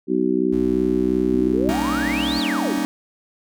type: harmonic tone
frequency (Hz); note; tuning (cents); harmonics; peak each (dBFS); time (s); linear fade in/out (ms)
62.8; B1; +30; 3 / 4 / 5 / 6; -26 / -23 / -21 / -21; 0.07-1.74; 50
type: tone with vibrato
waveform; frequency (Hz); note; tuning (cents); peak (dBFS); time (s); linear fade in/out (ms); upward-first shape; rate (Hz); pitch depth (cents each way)
40% pulse; 62.5; B1; +21; -31; 0.52-2.4; 10; triangle; 3.6; 33
type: exponential two-way sweep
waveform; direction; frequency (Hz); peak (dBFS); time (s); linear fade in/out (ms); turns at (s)
sine; up then down; 232.3 to 4699 to 232.3; -25; 1.34-2.78; 0; 2.39
type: chord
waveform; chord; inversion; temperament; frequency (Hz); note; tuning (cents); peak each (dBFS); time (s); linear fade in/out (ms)
45% pulse; Eb dominant seventh; first; just; 194.45 / 233.3 / 280 / 311.1; G3 / Bb3 / Db4 / Eb4; -14 / +2 / +18 / 0; -29 / -27 / -25 / -25; 1.69-2.85; 0
effects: none